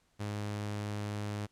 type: tone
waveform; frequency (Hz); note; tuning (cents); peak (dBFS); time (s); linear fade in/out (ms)
sawtooth; 103.83; G#2; 0; -31; 0.19-1.47; 20
effects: pink hiss -72 dBFS RMS until 1.51 s + low-pass 10000 Hz 12 dB/octave